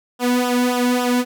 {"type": "tone with flanger", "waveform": "sawtooth", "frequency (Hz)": 246.9, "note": "B3", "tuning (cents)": 0, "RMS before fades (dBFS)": -18, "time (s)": [0.19, 1.25], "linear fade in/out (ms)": 50, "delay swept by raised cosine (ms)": [0.45, 1.65], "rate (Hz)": 3.6, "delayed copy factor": -0.75, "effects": []}